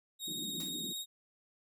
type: tone with vibrato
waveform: sawtooth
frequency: 3748 Hz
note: A#7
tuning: 9 cents sharp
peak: -35 dBFS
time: 0.19-1.06 s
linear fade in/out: 50 ms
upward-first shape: sine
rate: 17 Hz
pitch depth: 22 cents each way
type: band-pass noise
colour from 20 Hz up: pink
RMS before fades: -46 dBFS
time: 0.27-0.93 s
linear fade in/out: 5 ms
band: 170 to 360 Hz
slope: 48 dB/octave
type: noise with exponential decay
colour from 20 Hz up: white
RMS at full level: -45 dBFS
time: 0.6-0.81 s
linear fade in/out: 2 ms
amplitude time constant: 44 ms
effects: none